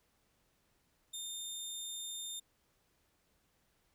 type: tone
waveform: 20% pulse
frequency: 3627 Hz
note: A#7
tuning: 48 cents flat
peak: -35 dBFS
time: 1.13-2.4 s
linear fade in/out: 10 ms
effects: pink hiss -75 dBFS RMS until 3.94 s